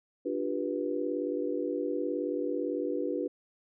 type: chord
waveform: sine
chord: G dominant seventh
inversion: second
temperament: just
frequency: 294 / 352.8 / 392 / 490 Hz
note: D4 / F4 / G4 / B4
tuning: +2 / +18 / 0 / -14 cents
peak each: -34 / -35 / -36 / -34 dBFS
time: 0.25-3.28 s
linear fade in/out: 10 ms
effects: none

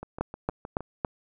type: two click trains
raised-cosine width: 1 ms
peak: -23 / -12 dBFS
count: 6 / 4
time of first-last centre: 0.03-0.806 / 0.21-1.048 s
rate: 6.44 / 3.58 Hz
effects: none

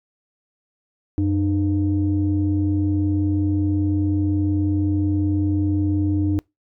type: tone pair together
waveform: sine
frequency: 92.54 / 303.1 Hz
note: F#2 / D#4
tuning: +1 / -45 cents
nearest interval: octave + major sixth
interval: 2054 cents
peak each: -19 dBFS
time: 1.18-6.39 s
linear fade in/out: 0 ms
effects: noise-tail reverb RT60 0.2 s tail -26 dB re dry + tanh soft clip ceiling -11 dBFS

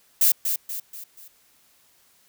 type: noise with echo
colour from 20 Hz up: violet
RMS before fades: -17 dBFS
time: 0.21-0.32 s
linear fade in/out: 5 ms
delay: 240 ms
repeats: 4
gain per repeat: -7 dB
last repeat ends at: 1.28 s
effects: white hiss -60 dBFS RMS until 2.28 s

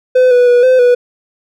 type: tone with pitch steps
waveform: triangle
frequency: 508 / 491.7 / 486.7 / 513 / 489.9 Hz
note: B4 / B4 / B4 / C5 / B4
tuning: +49 / -8 / -25 / -34 / -14 cents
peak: -3 dBFS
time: 0.15-0.95 s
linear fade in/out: 10 ms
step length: 160 ms
effects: none

